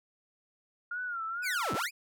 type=tone with vibrato; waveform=sine; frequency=1402 Hz; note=F6; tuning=6 cents sharp; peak=-33 dBFS; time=0.91-1.86 s; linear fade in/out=5 ms; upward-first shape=sine; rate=2.2 Hz; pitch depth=110 cents each way
type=linear two-way sweep; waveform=sawtooth; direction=down then up; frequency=2605 to 83.2 to 2605 Hz; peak=-28 dBFS; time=1.42-1.91 s; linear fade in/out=50 ms; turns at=1.74 s
effects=none